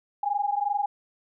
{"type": "tone pair together", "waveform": "sine", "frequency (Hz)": [807.9, 830.6], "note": ["G#5", "G#5"], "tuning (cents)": [-48, 0], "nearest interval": "unison", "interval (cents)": 48, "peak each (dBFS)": [-26, -27], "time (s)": [0.23, 0.86], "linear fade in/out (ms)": 5, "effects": []}